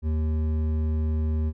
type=tone with hard clipping; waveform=triangle; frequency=78 Hz; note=D#2; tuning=5 cents sharp; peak=-24 dBFS; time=0.02-1.53 s; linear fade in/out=50 ms; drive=13 dB; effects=none